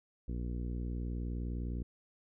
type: harmonic tone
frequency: 59.8 Hz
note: A#1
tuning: 45 cents sharp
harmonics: 1 / 2 / 3 / 4 / 5 / 6 / 7 / 8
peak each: -36 / -43 / -45 / -46 / -49 / -53 / -57 / -58 dBFS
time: 0.28-1.83 s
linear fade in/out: 5 ms
effects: none